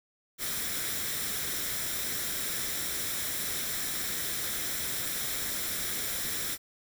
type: noise with comb filter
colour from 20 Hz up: white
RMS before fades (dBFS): -33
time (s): 0.38-6.58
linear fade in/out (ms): 50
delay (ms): 0.54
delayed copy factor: +0.5
effects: none